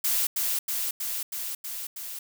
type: noise with echo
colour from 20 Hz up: blue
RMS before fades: -25 dBFS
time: 0.04-0.27 s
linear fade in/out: 5 ms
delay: 320 ms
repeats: 6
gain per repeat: -2 dB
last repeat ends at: 2.19 s
effects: none